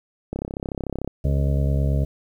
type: click train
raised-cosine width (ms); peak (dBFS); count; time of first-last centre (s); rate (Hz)
2; -14; 26; 0.33-1.076; 33.5
type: harmonic tone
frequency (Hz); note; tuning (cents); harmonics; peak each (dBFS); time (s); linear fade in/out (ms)
69.3; C#2; 0; 1 / 2 / 3 / 4 / 6 / 7 / 8 / 9; -20 / -22 / -32 / -34 / -37 / -37 / -37 / -35; 1.24-2.05; 10
effects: 9-bit